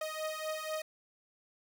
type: beating tone pair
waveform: sawtooth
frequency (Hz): 622.3 / 626.4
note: D#5 / D#5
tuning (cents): 0 / +11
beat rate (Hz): 4.1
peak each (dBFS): -35 / -35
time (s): 0.01-0.82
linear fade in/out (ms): 5
effects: none